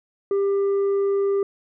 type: tone with tanh clipping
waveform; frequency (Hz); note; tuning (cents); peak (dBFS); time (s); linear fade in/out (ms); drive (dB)
triangle; 397; G4; +22; -19; 0.31-1.43; 2; 8
effects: none